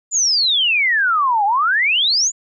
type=exponential two-way sweep; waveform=sine; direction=down then up; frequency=7200 to 783 to 7200 Hz; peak=-13 dBFS; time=0.11-2.32 s; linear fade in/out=50 ms; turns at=1.45 s; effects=none